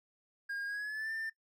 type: tone with pitch glide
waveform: triangle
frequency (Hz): 1622 to 1789.4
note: G#6 to A6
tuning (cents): -41 to +29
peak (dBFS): -34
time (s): 0.49-1.3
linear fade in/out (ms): 10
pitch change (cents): +170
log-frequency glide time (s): 0.66-1.12
effects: noise-tail reverb RT60 0.1 s tail -20 dB re dry